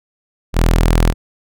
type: tone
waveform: sawtooth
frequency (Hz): 41.2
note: E1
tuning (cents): 0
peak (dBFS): -6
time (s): 0.53-1.14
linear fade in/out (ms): 50
effects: none